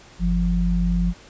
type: tone pair together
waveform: sine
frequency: 49 / 174.61 Hz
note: G1 / F3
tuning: 0 / 0 cents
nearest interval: octave + minor seventh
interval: 2200 cents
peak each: -20 dBFS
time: 0.19-1.14 s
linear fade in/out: 50 ms
effects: pink hiss -47 dBFS RMS until 1.29 s + resampled to 16000 Hz